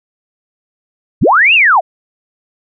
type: linear two-way sweep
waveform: sine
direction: up then down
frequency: 34.65 to 2855 to 583 Hz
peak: -5 dBFS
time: 1.21-1.81 s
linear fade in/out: 20 ms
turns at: 1.54 s
effects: none